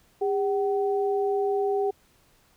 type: tone pair together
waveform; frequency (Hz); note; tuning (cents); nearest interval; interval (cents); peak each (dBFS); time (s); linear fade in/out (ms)
sine; 403.1 / 759.2; G4 / F#5; +48 / +44; major seventh; 1096; -23 / -29; 0.21-1.91; 10
effects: pink hiss -62 dBFS RMS until 2.56 s